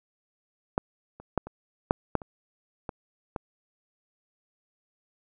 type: clicks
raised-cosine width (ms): 1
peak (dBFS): -10 / -30 / -10 / -25 / -6 / -9 / -27 / -19 / -17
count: 9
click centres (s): 0.779 / 1.2 / 1.377 / 1.47 / 1.909 / 2.153 / 2.218 / 2.892 / 3.362
effects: none